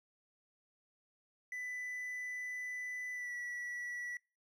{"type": "tone with pitch glide", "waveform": "triangle", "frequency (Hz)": [1993, 1946.4], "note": ["B6", "B6"], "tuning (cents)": [15, -26], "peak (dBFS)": -38, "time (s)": [1.52, 4.17], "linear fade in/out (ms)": 2, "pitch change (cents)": -41, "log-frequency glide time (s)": [3.13, 3.33], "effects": ["noise-tail reverb RT60 0.3 s tail -25 dB re dry"]}